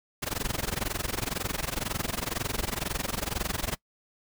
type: noise with amplitude modulation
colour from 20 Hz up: pink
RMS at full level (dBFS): -28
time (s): 0.22-3.76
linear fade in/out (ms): 10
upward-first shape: sine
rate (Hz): 22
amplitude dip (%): 95
effects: noise-tail reverb RT60 0.1 s tail -24 dB re dry